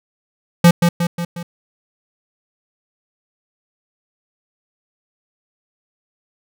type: tone with echo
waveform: square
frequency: 172.1 Hz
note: F3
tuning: 25 cents flat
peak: -6 dBFS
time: 0.64-0.71 s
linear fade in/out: 5 ms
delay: 180 ms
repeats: 4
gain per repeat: -5 dB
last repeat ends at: 1.43 s
effects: none